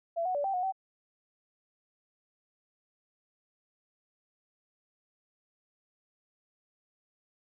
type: tone with pitch steps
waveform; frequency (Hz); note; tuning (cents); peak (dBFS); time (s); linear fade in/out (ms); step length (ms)
sine; 673 / 737 / 576 / 779 / 727 / 766; E5 / F#5 / D5 / G5 / F#5 / G5; +36 / -7 / -34 / -11 / -31 / -40; -28; 0.16-0.724; 20; 94
effects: none